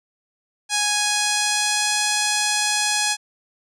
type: tone with pitch glide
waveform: 5% pulse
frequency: 830.6 to 837.8 Hz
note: G#5 to G#5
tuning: 0 to +15 cents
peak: -6 dBFS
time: 0.69-3.17 s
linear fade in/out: 50 ms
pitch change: +15 cents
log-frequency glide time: 0.84-1.96 s
effects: resampled to 22050 Hz